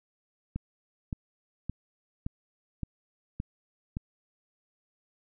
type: click train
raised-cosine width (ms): 5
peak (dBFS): -20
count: 7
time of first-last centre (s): 0.56-3.969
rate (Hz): 1.76
effects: none